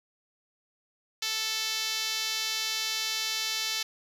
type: tone with band-pass filter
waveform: 5% pulse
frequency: 440 Hz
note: A4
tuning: in tune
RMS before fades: -31 dBFS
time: 1.22-3.83 s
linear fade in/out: 5 ms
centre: 5400 Hz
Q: 0.79
effects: none